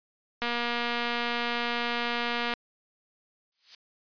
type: click train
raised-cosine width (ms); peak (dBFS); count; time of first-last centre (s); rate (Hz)
0.3; -14; 505; 0.42-2.538; 238
type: noise with exponential growth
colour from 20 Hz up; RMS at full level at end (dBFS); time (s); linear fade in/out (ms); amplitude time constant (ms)
violet; -30; 3.52-3.75; 2; 48
effects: resampled to 11025 Hz